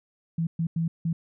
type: tone bursts at uneven times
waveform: sine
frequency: 165.1 Hz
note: E3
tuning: 3 cents sharp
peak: -23 dBFS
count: 4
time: 0.38-0.47 / 0.59-0.67 / 0.76-0.88 / 1.05-1.13 s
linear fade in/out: 5 ms
effects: none